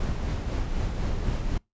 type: noise with tremolo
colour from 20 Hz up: brown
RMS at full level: -26 dBFS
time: 0-1.58 s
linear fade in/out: 5 ms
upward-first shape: sine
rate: 4 Hz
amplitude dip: 35%
effects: noise-tail reverb RT60 0.2 s tail -26 dB re dry + resampled to 16000 Hz